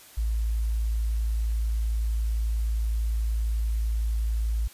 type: tone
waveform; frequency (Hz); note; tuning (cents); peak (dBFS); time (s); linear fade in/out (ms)
sine; 55.5; A1; +16; -23; 0.17-4.68; 10
effects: white hiss -50 dBFS RMS until 4.73 s + resampled to 32000 Hz